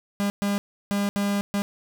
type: tone bursts at uneven times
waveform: 45% pulse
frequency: 201.7 Hz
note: G3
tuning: 50 cents sharp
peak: -22 dBFS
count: 5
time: 0.2-0.3 / 0.42-0.58 / 0.91-1.09 / 1.16-1.41 / 1.54-1.62 s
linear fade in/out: 0 ms
effects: none